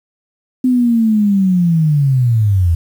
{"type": "linear sweep", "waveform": "sine", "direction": "down", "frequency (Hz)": [257.2, 80.6], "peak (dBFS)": -9, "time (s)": [0.64, 2.75], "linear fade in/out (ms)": 5, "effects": ["7-bit"]}